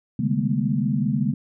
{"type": "tone cluster", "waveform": "sine", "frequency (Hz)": [134.7, 150.1, 199.2, 213.9, 239.1], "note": ["C#3", "D3", "G3", "A3", "A#3"], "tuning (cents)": [-49, 38, 28, -49, 44], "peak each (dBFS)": -26, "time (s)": [0.19, 1.34], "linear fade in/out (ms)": 5, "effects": []}